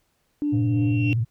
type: tone with tremolo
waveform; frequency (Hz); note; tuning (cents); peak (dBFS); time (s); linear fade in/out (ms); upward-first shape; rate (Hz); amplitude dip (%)
sine; 293.7; D4; 0; -20; 0.42-1.13; 0; sine; 3; 35
type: tone with exponential growth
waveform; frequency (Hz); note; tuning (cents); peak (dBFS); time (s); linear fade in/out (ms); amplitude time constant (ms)
sine; 2731; F7; -39; -24; 0.44-1.13; 0; 150
type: tone with vibrato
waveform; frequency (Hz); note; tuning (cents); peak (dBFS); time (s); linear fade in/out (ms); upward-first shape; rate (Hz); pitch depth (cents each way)
sine; 115.6; A#2; -14; -19; 0.52-1.25; 20; triangle; 17; 140
effects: tanh soft clip ceiling -12 dBFS + pink hiss -69 dBFS RMS until 1.3 s